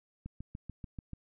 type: click train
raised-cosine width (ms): 5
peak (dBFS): -29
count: 7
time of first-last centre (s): 0.26-1.133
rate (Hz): 6.87
effects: none